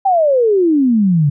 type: exponential sweep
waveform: sine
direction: down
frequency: 800 to 138.59 Hz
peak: -9 dBFS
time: 0.05-1.3 s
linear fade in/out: 10 ms
effects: none